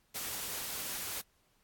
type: noise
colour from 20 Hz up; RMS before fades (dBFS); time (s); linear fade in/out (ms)
white; -39; 0.14-1.22; 20
effects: pink hiss -72 dBFS RMS until 1.63 s + AAC 64 kbps